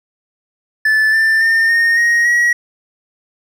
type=tone with pitch steps; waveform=triangle; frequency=1747 / 1778.6 / 1810.7 / 1843.4 / 1876.7 / 1910.6 Hz; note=A6 / A6 / A6 / A#6 / A#6 / A#6; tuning=-13 / +18 / +49 / -20 / +11 / +42 cents; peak=-8 dBFS; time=0.85-2.53 s; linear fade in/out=5 ms; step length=280 ms; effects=none